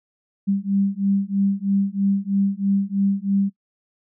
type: beating tone pair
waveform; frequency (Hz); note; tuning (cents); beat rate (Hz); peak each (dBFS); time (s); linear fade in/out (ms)
sine; 196 / 199.1; G3 / G3; 0 / +27; 3.1; -21; 0.47-3.5; 20
effects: noise-tail reverb RT60 0.1 s tail -23 dB re dry